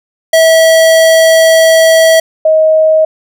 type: tone pair in turn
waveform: square / sine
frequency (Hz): 649 / 630.2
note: E5 / D#5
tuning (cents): -27 / +22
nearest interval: minor second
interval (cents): 51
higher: first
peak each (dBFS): -4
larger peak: neither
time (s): 0.33-2.2 / 2.45-3.05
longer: first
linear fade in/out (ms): 5
effects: none